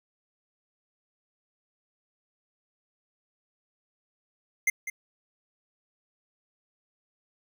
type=tone with echo; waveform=square; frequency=2093 Hz; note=C7; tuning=in tune; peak=-21 dBFS; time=4.67-4.7 s; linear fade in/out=5 ms; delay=200 ms; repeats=1; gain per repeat=-11 dB; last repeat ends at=4.9 s; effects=none